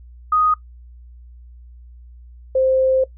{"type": "tone pair in turn", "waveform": "sine", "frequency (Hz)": [1245, 523.5], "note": ["D#6", "C5"], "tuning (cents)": [1, 1], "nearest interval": "octave + minor third", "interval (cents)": 1500, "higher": "first", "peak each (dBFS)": -13, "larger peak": "neither", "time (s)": [[0.32, 0.54], [2.55, 3.04]], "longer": "second", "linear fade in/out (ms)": 5, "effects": ["noise-tail reverb RT60 0.1 s tail -18 dB re dry", "added 60 Hz sine -39 dBFS peak until 3.17 s"]}